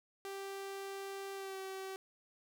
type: tone with pitch glide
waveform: sawtooth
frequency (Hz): 392 to 383.3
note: G4 to G4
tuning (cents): 0 to -39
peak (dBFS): -38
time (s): 0.25-1.96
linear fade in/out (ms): 0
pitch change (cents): -39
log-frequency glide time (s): 1.34-1.58
effects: none